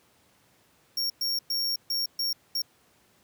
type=tone bursts at uneven times; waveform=45% pulse; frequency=5530 Hz; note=F8; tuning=18 cents flat; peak=-26 dBFS; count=6; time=0.97-1.1 / 1.21-1.39 / 1.5-1.76 / 1.9-2.06 / 2.19-2.33 / 2.55-2.62 s; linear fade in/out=5 ms; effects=pink hiss -63 dBFS RMS until 3.23 s + high-pass 100 Hz 12 dB/octave